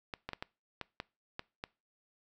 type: clicks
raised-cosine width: 0.3 ms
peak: -22 dBFS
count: 8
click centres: 0.138 / 0.29 / 0.333 / 0.425 / 0.813 / 1.001 / 1.394 / 1.639 s
effects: noise-tail reverb RT60 0.3 s tail -23 dB re dry